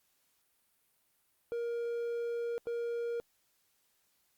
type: tone bursts at uneven times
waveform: triangle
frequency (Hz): 470.6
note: A#4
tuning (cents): +16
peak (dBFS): -31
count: 2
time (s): 1.52-2.58 / 2.67-3.2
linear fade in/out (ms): 0
effects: white hiss -74 dBFS RMS until 4.37 s + Opus 48 kbps